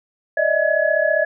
sine tone cluster, 574 / 609 / 644 / 1694 Hz, D5 / D#5 / E5 / G#6, -40 / -37 / -41 / +34 cents, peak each -25 / -19 / -20 / -20 dBFS, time 0.37-1.25 s, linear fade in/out 5 ms, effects none

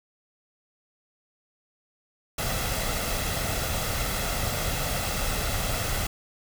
pink noise with comb filter, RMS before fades -28 dBFS, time 2.38-6.07 s, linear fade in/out 5 ms, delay 1.5 ms, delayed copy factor +0.5, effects none

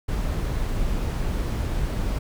brown noise, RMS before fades -25 dBFS, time 0.08-2.19 s, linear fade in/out 10 ms, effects none

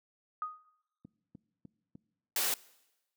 sine tone with exponential decay, 1244.5 Hz, D#6, in tune, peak -30 dBFS, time 0.42-0.65 s, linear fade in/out 1 ms, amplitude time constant 49 ms
click train, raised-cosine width 5 ms, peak -26 dBFS, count 4, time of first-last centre 1.05-1.954 s, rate 3.32 Hz
white noise, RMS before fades -31 dBFS, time 2.36-2.54 s, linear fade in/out 2 ms
effects noise-tail reverb RT60 1.0 s tail -22 dB re dry + high-pass 300 Hz 12 dB/octave

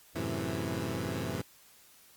15% pulse chord, F# half-diminished seventh, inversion none, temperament equal, 92.5 / 110 / 130.81 / 164.81 Hz, F#2 / A2 / C3 / E3, 0 / 0 / 0 / 0 cents, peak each -32 dBFS, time 0.15-1.42 s, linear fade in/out 10 ms, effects white hiss -59 dBFS RMS until 2.16 s + Opus 48 kbps

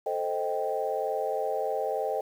sine chord, A half-diminished seventh, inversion none, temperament equal, 440 / 523.3 / 622.3 / 784 Hz, A4 / C5 / Eb5 / G5, 0 / 0 / 0 / 0 cents, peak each -32 / -32 / -32 / -32 dBFS, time 0.06-2.21 s, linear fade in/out 5 ms, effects tanh soft clip ceiling -16 dBFS + 9-bit

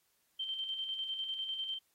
sine tone with tremolo, 3126 Hz, G7, 6 cents flat, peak -34 dBFS, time 0.39-1.79 s, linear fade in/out 10 ms, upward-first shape square, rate 10 Hz, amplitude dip 40%, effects white hiss -75 dBFS RMS until 1.94 s + AAC 48 kbps

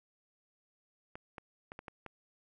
clicks, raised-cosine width 0.5 ms, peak -29 dBFS, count 6, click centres 1.155 / 1.382 / 1.719 / 1.791 / 1.882 / 2.063 s, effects none

